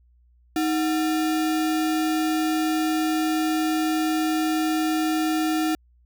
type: tone with sample-and-hold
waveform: sine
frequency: 314.2 Hz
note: D#4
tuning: 17 cents sharp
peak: -20 dBFS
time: 0.56-5.75 s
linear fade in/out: 2 ms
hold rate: 1050 Hz
effects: added 60 Hz sine -55 dBFS peak until 6.05 s